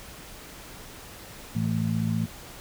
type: harmonic tone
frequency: 55.2 Hz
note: A1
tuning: 6 cents sharp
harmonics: 2 / 3 / 4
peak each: -28 / -28 / -28 dBFS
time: 1.55-2.26 s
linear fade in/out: 10 ms
effects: pink hiss -44 dBFS RMS until 2.6 s